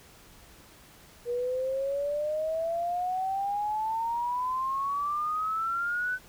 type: exponential sweep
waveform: sine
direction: up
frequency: 475.7 to 1516 Hz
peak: -27 dBFS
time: 1.25-6.19 s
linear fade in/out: 50 ms
effects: pink hiss -54 dBFS RMS until 6.28 s